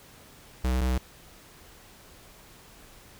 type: tone pair in turn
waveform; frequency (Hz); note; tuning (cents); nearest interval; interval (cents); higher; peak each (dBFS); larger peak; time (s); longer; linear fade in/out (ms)
square; 63.3 / 63.54; B1 / B1; +43 / +50; unison; 7; second; -24; neither; 0.64-0.81 / 0.81-0.98; neither; 5
effects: pink hiss -52 dBFS RMS until 3.19 s